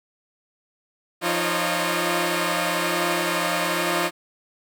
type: tone cluster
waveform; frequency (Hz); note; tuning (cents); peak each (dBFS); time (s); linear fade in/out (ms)
10% pulse; 173.7 / 310.3 / 346.3 / 550 / 609; F3 / D#4 / F4 / C#5 / D#5; -9 / -5 / -15 / -14 / -37; -20; 1.21-4.11; 50
effects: none